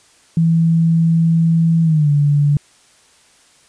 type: tone with pitch glide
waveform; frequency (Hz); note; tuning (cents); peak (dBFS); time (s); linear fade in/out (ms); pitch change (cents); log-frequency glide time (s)
sine; 164.81 to 145.14; E3 to D3; 0 to -20; -10; 0.37-2.57; 2; -220; 1.83-2.1
effects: white hiss -51 dBFS RMS until 3.68 s + resampled to 22050 Hz